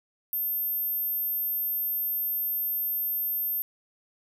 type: tone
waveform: sine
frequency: 13290 Hz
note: G#9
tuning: in tune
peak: -26 dBFS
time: 0.33-3.62 s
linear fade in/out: 0 ms
effects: none